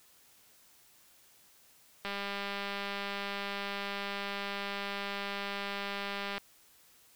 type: click train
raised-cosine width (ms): 0.3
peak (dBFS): -21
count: 867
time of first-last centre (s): 2.05-6.38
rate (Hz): 200
effects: white hiss -62 dBFS RMS until 7.15 s